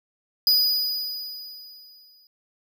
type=tone with exponential decay; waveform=square; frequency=4942 Hz; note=D#8; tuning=13 cents flat; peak=-15 dBFS; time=0.47-2.27 s; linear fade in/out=1 ms; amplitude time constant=390 ms; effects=none